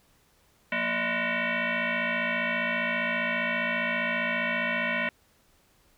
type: tone with frequency modulation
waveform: sine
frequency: 179.5 Hz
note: F3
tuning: 48 cents sharp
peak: -25 dBFS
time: 0.72-5.09 s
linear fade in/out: 2 ms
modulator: 414 Hz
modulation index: 6
effects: pink hiss -64 dBFS RMS until 5.97 s